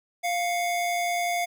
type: tone pair together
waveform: square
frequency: 698.5 / 2206 Hz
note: F5 / C#7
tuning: 0 / -9 cents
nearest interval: octave + minor sixth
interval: 1991 cents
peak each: -26 / -32 dBFS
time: 0.23-1.46 s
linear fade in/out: 20 ms
effects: none